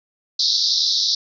pink band-pass noise, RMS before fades -19 dBFS, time 0.39-1.15 s, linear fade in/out 5 ms, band 3700 to 5600 Hz, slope 96 dB/octave, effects none

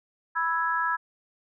sine chord, E major, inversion second, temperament equal, 987.8 / 1318.5 / 1661.2 Hz, B5 / E6 / G#6, 0 / 0 / 0 cents, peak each -28 dBFS, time 0.35-0.97 s, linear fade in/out 20 ms, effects none

